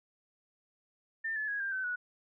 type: tone with pitch steps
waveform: sine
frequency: 1796 / 1724.8 / 1656.5 / 1590.8 / 1527.8 / 1467.3 Hz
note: A6 / A6 / G#6 / G6 / G6 / F#6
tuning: +35 / -35 / -5 / +25 / -45 / -15 cents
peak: -32 dBFS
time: 1.24-1.96 s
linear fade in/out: 10 ms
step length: 120 ms
effects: none